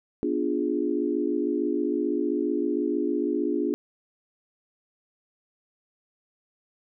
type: chord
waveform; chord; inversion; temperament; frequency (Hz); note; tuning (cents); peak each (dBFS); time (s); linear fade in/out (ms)
sine; B diminished seventh; none; equal; 246.9 / 293.7 / 349.2 / 415.3; B3 / D4 / F4 / Ab4; 0 / 0 / 0 / 0; -31 / -27 / -28 / -30; 0.23-3.74; 0
effects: none